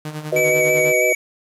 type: tone with tremolo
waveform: sawtooth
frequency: 152.7 Hz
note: D#3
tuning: 32 cents flat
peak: -21 dBFS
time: 0.05-0.92 s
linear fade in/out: 2 ms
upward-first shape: sine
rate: 10 Hz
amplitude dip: 65%
type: chord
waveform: sine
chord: B major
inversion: second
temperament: equal with one note detuned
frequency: 373.9 / 493.9 / 622.3 Hz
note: F#4 / B4 / D#5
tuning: +18 / 0 / 0 cents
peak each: -23 / -20 / -19 dBFS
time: 0.32-1.13 s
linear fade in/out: 5 ms
type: tone with vibrato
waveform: square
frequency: 2280 Hz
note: C#7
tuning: 48 cents sharp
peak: -18 dBFS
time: 0.36-1.15 s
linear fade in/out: 5 ms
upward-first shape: square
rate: 6.1 Hz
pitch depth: 17 cents each way
effects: resampled to 32000 Hz + 7-bit